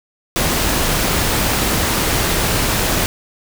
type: noise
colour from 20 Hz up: pink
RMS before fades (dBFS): -17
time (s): 0.36-3.06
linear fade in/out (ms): 0
effects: none